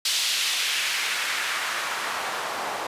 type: noise with band-pass filter sweep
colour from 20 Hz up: white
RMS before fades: -27 dBFS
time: 0.05-2.87 s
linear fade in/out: 5 ms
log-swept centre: 4000 to 720 Hz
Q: 1.3
effects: resampled to 32000 Hz